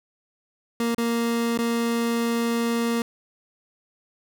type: tone with dropouts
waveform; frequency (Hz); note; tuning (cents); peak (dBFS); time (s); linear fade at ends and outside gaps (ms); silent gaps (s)
30% pulse; 233.1; A#3; 0; -19; 0.8-3.02; 2; 0.947-0.981 / 1.576-1.588
effects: none